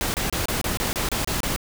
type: noise bursts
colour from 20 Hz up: pink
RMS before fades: -25 dBFS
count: 10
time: 0.01-1.562 s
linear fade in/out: 0 ms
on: 130 ms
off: 28 ms
effects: none